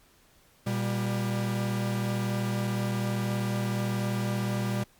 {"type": "tone pair together", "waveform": "45% pulse", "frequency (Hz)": [119.44, 197.7], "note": ["A#2", "G3"], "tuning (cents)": [43, 15], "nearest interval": "major sixth", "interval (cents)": 872, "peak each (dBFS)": [-29, -30], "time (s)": [0.66, 4.84], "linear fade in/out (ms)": 10, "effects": ["pink hiss -61 dBFS RMS until 4.99 s", "MP3 96 kbps"]}